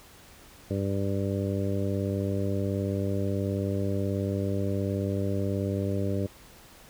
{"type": "harmonic tone", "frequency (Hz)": 98.6, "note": "G2", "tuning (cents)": 11, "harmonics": [1, 2, 3, 4, 5, 6], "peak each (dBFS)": [-29, -32, -34, -35, -36, -37], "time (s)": [0.7, 6.27], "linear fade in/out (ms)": 10, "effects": ["pink hiss -52 dBFS RMS until 6.89 s"]}